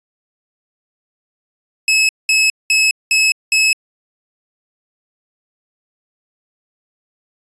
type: tone bursts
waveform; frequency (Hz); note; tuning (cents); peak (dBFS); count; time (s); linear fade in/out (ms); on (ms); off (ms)
sawtooth; 2585; E7; -34; -7; 5; 1.88-3.73; 2; 210; 200
effects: resampled to 22050 Hz